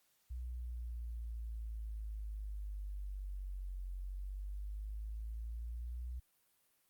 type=exponential two-way sweep; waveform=sine; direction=down then up; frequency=61.74 to 45.55 to 61.74 Hz; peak=-40 dBFS; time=0.3-6.2 s; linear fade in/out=10 ms; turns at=3.89 s; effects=white hiss -75 dBFS RMS until 6.89 s + Opus 48 kbps